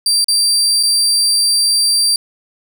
30% pulse tone with dropouts, 4699 Hz, D8, in tune, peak -8 dBFS, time 0.06-2.16 s, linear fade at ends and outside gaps 2 ms, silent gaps 0.244-0.283 / 0.829-0.833 s, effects none

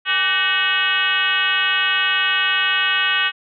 sine tone with frequency modulation, 2217 Hz, C#7, in tune, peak -15 dBFS, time 0.05-3.32 s, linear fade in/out 50 ms, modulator 351 Hz, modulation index 2.8, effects none

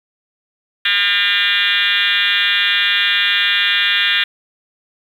sine tone with frequency modulation, 2600 Hz, E7, 24 cents flat, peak -12 dBFS, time 0.85-4.24 s, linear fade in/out 5 ms, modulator 197 Hz, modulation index 5.5, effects 7-bit

